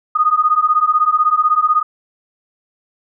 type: beating tone pair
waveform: sine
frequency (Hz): 1230 / 1246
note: D#6 / D#6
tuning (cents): -20 / +2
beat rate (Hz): 16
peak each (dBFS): -14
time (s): 0.15-1.83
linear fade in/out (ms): 10
effects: none